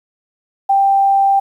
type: tone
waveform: sine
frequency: 787 Hz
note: G5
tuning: 7 cents sharp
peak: -9 dBFS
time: 0.69-1.4 s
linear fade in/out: 10 ms
effects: 8-bit